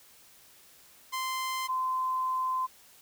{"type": "tone pair in turn", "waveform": ["sawtooth", "sine"], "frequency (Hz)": [1040, 1031.6], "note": ["C6", "C6"], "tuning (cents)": [-11, -25], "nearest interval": "unison", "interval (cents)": 14, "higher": "first", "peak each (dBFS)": -27, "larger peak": "neither", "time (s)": [[1.12, 1.68], [1.68, 2.67]], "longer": "second", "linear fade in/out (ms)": 20, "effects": ["white hiss -57 dBFS RMS until 3.01 s"]}